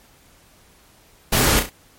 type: noise with echo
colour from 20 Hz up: pink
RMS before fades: -17 dBFS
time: 1.32-1.6 s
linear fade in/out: 10 ms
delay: 33 ms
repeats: 3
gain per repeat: -7 dB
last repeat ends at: 1.699 s
effects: pink hiss -53 dBFS RMS until 1.98 s + MP3 64 kbps